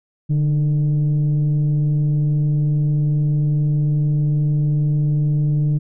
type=tone with frequency modulation; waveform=sine; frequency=147.8 Hz; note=D3; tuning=11 cents sharp; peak=-13 dBFS; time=0.29-5.79 s; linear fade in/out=20 ms; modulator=159 Hz; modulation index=0.28; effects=tanh soft clip ceiling -12 dBFS